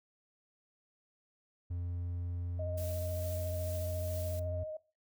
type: tone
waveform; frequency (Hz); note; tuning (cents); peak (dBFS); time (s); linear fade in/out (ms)
triangle; 87.5; F2; +4; -33; 1.7-4.64; 10
type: tone with vibrato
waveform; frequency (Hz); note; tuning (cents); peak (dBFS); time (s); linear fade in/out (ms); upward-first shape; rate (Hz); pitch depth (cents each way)
sine; 622.3; D#5; 0; -38; 2.59-4.77; 5; triangle; 14; 21
type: noise with tremolo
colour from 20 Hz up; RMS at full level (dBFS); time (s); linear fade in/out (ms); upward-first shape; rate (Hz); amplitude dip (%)
blue; -47; 2.77-4.4; 10; triangle; 2.3; 30
effects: noise-tail reverb RT60 0.3 s tail -18 dB re dry